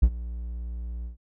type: tone with ADSR envelope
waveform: triangle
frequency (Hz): 58.8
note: A#1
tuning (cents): +16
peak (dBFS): -9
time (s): 0.02-1.17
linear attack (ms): 12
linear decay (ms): 60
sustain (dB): -20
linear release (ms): 120
effects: none